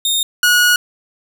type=tone pair in turn; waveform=sawtooth; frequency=3674 / 1454.1 Hz; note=A#7 / F#6; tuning=-26 / -31 cents; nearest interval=octave + major third; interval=1605 cents; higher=first; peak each=-11 / -6 dBFS; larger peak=second; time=0.05-0.23 / 0.43-0.76 s; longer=second; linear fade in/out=2 ms; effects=none